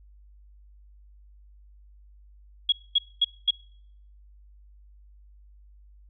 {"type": "tone bursts", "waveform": "sine", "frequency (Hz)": 3322, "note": "G#7", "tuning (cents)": 0, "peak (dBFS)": -17, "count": 4, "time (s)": [2.69, 3.508], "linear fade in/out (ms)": 5, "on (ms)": 32, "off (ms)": 230, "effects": ["noise-tail reverb RT60 0.7 s tail -25 dB re dry", "added 50 Hz sine -50 dBFS peak until 6.09 s"]}